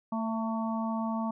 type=harmonic tone with a mistuned harmonic; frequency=224.3 Hz; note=A3; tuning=34 cents sharp; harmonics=1 / 3 / 4 / 5; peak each=-30 / -38 / -37 / -39 dBFS; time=0.12-1.31 s; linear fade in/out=5 ms; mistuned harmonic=3; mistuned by=-18 cents; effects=none